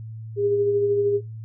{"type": "tone with tremolo", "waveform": "sine", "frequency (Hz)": 406, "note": "G#4", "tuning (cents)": -39, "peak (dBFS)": -17, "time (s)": [0.36, 1.21], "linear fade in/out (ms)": 50, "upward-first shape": "sine", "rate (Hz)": 13, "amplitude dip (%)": 35, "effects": ["noise-tail reverb RT60 0.2 s tail -22 dB re dry", "added 111 Hz sine -33 dBFS peak until 1.44 s"]}